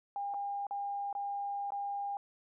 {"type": "tone with dropouts", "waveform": "sine", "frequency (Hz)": 805, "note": "G5", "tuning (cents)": 46, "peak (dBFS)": -34, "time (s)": [0.16, 2.17], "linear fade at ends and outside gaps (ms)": 1, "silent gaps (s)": [[0.339, 0.343], [0.668, 0.709], [1.128, 1.151], [1.705, 1.72]], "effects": []}